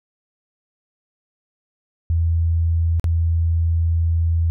sine tone with dropouts, 83 Hz, E2, 12 cents sharp, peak -15 dBFS, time 2.1-4.5 s, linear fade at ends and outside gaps 0 ms, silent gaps 2.997-3.042 s, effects none

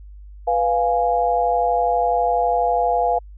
sine chord, F diminished, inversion second, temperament equal, 493.9 / 698.5 / 830.6 Hz, Cb5 / F5 / Ab5, 0 / 0 / 0 cents, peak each -22 / -18 / -22 dBFS, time 0.47-3.19 s, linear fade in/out 10 ms, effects added 50 Hz sine -37 dBFS peak until 3.37 s

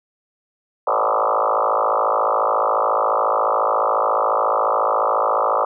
sine tone with frequency modulation, 880 Hz, A5, in tune, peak -15 dBFS, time 0.87-5.65 s, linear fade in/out 5 ms, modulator 54.2 Hz, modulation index 7.2, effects none

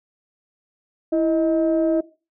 sine tone pair together, 329.6 / 628.3 Hz, E4 / D#5, 0 / +17 cents, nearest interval major seventh, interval 1117 cents, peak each -17 / -20 dBFS, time 1.12-2.01 s, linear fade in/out 10 ms, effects noise-tail reverb RT60 0.3 s tail -18 dB re dry + tanh soft clip ceiling -11 dBFS

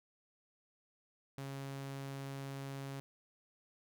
sawtooth tone, 137.2 Hz, C#3, 17 cents flat, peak -38 dBFS, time 1.38-3 s, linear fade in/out 0 ms, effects none

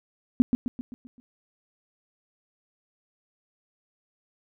sine tone with echo, 246.7 Hz, B3, 2 cents flat, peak -12 dBFS, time 0.4-0.42 s, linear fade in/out 0 ms, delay 130 ms, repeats 6, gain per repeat -6 dB, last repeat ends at 1.2 s, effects none

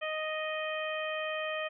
harmonic tone, 622.3 Hz, D#5, in tune, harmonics 1 / 2 / 3 / 4 / 5, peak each -35 / -40 / -39 / -40 / -43 dBFS, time 0.01-1.69 s, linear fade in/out 20 ms, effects none

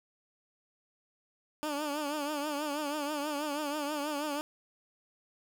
15% pulse tone with vibrato, 294.8 Hz, D4, 7 cents sharp, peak -26 dBFS, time 1.63-4.41 s, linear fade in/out 0 ms, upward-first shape triangle, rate 6.2 Hz, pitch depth 94 cents each way, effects 11-bit

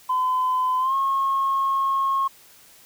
sine tone with pitch glide, 1018 to 1084.8 Hz, C6 to C#6, -48 to -38 cents, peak -18 dBFS, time 0.09-2.28 s, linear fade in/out 10 ms, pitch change +110 cents, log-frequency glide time 0.79-0.95 s, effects tanh soft clip ceiling -15 dBFS + white hiss -51 dBFS RMS until 2.85 s

